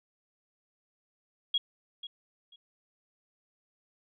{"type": "tone with echo", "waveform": "sine", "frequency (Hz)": 3300, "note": "G#7", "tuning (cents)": -12, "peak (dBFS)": -24, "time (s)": [1.54, 1.58], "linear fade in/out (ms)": 5, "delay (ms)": 490, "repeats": 2, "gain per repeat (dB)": -14, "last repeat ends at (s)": 2.56, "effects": []}